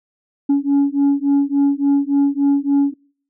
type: beating tone pair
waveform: sine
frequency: 279.5 / 283 Hz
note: C#4 / C#4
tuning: +14 / +36 cents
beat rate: 3.5 Hz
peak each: -14 dBFS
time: 0.49-2.94 s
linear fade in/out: 10 ms
effects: noise-tail reverb RT60 0.5 s tail -25 dB re dry + tanh soft clip ceiling -10 dBFS